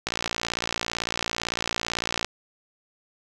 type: click train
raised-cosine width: 0.2 ms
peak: -8 dBFS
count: 127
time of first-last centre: 0.07-2.246 s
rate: 57.9 Hz
effects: none